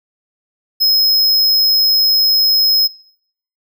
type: tone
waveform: square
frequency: 5130 Hz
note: E8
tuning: 48 cents flat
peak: -10 dBFS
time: 0.8-2.88 s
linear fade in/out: 20 ms
effects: noise-tail reverb RT60 0.7 s tail -24 dB re dry